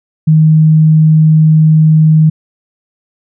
sine tone, 156.7 Hz, D#3, 13 cents sharp, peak -3 dBFS, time 0.27-2.3 s, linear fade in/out 10 ms, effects none

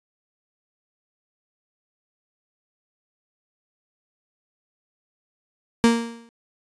35% pulse tone with exponential decay, 232.3 Hz, A#3, 6 cents flat, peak -9 dBFS, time 5.84-6.29 s, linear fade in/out 0 ms, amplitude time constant 97 ms, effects resampled to 22050 Hz

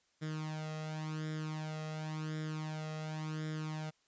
sawtooth tone with flanger, 155.56 Hz, D#3, in tune, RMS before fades -40 dBFS, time 0.21-3.91 s, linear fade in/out 20 ms, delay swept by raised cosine 0.56 to 1.56 ms, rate 0.92 Hz, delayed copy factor +0.7, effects white hiss -74 dBFS RMS until 4.07 s + resampled to 16000 Hz

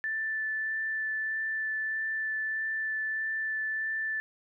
sine tone with vibrato, 1760 Hz, A6, in tune, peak -29 dBFS, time 0.04-4.2 s, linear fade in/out 0 ms, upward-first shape sine, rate 1.6 Hz, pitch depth 8 cents each way, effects none

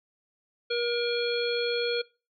harmonic tone, 476.2 Hz, A#4, 37 cents sharp, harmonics 1 / 3 / 5 / 7 / 9, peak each -27 / -34 / -35 / -35 / -34 dBFS, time 0.7-2.02 s, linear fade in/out 10 ms, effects noise-tail reverb RT60 0.3 s tail -22 dB re dry + MP3 96 kbps

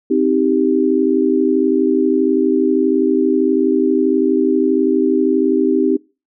sine chord, C minor, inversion none, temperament just, 261.6 / 314 / 392.4 Hz, C4 / Eb4 / G4, 0 / +16 / +2 cents, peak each -16 dBFS, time 0.1-5.97 s, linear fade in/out 10 ms, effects noise-tail reverb RT60 0.3 s tail -23 dB re dry

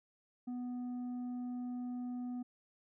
sine tone with tanh clipping, 246.9 Hz, B3, in tune, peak -39 dBFS, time 0.47-2.43 s, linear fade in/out 10 ms, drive 5 dB, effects none

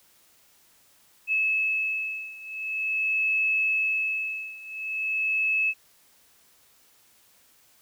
sine beating tone pair, 2596 / 2596.45 Hz, E7 / E7, -27 / -27 cents, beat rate 0.45 Hz, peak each -26 / -28 dBFS, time 1.27-5.74 s, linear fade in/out 50 ms, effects white hiss -60 dBFS RMS until 7.81 s

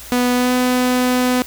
sawtooth tone with pitch glide, 246.9 to 250.8 Hz, B3 to B3, 0 to +27 cents, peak -10 dBFS, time 0.12-1.42 s, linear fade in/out 0 ms, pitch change +27 cents, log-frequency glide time 0.34-0.53 s, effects added 60 Hz sine -42 dBFS peak until 1.46 s + white hiss -36 dBFS RMS until 1.46 s

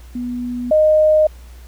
sine tone pair in turn, 245 / 617.4 Hz, B3 / D#5, -14 / -14 cents, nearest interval octave + major third, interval 1600 cents, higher second, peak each -21 / -9 dBFS, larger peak second, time 0.15-0.71 / 0.71-1.27 s, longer neither, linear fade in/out 5 ms, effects added 60 Hz sine -36 dBFS peak until 1.67 s + pink hiss -49 dBFS RMS until 1.67 s

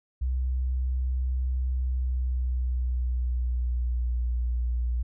sine tone with pitch glide, 63.7 to 60.12 Hz, C2 to B1, -46 to -46 cents, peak -24 dBFS, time 0.21-5.03 s, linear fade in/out 10 ms, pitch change -100 cents, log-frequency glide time 1.71-4.23 s, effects none

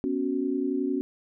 sine chord, B suspended second, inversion none, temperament just, 246.9 / 277.8 / 370.4 Hz, B3 / C#4 / F#4, 0 / +4 / +2 cents, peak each -31 / -27 / -30 dBFS, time 0.04-1.01 s, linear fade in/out 0 ms, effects none

